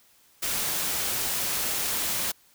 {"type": "noise", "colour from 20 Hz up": "white", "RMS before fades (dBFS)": -28, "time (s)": [0.42, 2.32], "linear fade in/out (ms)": 10, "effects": ["white hiss -60 dBFS RMS until 2.54 s"]}